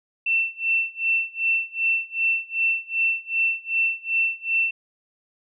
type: tone with tremolo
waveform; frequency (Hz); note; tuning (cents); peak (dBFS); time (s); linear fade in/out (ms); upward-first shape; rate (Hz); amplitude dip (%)
sine; 2687; E7; +33; -17; 0.26-4.71; 5; sine; 2.6; 95
effects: none